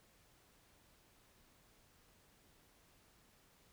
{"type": "silence", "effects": ["pink hiss -69 dBFS RMS until 3.72 s"]}